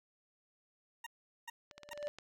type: tone bursts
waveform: 20% pulse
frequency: 932.3 Hz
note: A#5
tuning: in tune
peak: -38 dBFS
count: 3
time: 1.04-1.935 s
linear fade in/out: 5 ms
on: 25 ms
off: 410 ms
type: tone with exponential growth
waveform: triangle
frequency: 587.3 Hz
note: D5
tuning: in tune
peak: -32 dBFS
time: 1.71-2.08 s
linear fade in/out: 0 ms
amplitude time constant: 79 ms
type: clicks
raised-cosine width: 0.2 ms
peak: -31 dBFS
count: 9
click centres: 1.712 / 1.78 / 1.833 / 1.89 / 1.932 / 1.976 / 2.028 / 2.071 / 2.186 s
effects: none